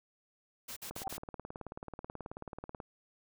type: noise bursts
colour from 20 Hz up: white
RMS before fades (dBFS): -44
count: 4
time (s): 0.68-1.177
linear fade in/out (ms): 10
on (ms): 86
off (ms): 51
type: click train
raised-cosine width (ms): 1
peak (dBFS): -28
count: 36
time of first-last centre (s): 0.91-2.802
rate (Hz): 18.5
type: tone with exponential growth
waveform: sine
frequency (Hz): 774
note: G5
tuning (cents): -22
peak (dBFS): -29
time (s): 1-1.08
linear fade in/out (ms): 1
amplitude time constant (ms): 17
effects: none